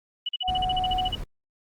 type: tone bursts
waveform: sine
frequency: 2945 Hz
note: F#7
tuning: 9 cents flat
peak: -25 dBFS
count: 13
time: 0.26-1.153 s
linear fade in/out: 5 ms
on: 29 ms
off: 43 ms
type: tone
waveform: sine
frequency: 740 Hz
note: F#5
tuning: in tune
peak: -24 dBFS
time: 0.42-1.11 s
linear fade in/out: 50 ms
type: noise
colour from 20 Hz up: brown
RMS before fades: -34 dBFS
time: 0.48-1.24 s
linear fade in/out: 5 ms
effects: Opus 32 kbps